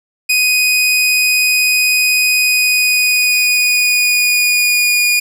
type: tone with pitch glide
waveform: sawtooth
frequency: 2494 to 2445 Hz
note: D#7 to D#7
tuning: +3 to -31 cents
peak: -7 dBFS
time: 0.29-5.2 s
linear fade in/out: 10 ms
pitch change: -34 cents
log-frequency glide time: 2.35-5.07 s
effects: none